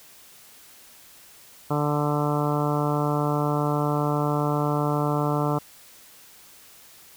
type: harmonic tone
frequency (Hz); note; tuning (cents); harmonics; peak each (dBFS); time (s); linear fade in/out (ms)
147.5; D3; +8; 1 / 2 / 3 / 4 / 5 / 6 / 7 / 8 / 9; -25 / -28 / -30 / -31 / -32 / -33 / -33 / -34 / -35; 1.7-5.59; 10
effects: white hiss -50 dBFS RMS until 7.16 s